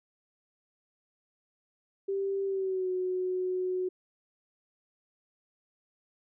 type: tone with pitch glide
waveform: sine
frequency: 392 to 367.9 Hz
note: G4 to F#4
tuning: 0 to -10 cents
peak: -28 dBFS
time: 2.08-3.89 s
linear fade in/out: 10 ms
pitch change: -110 cents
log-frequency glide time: 2.45-2.9 s
effects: none